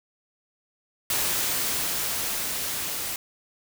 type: noise with level ramp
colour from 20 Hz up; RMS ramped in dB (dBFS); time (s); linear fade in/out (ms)
white; -25 to -31; 1.1-3.16; 2
effects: none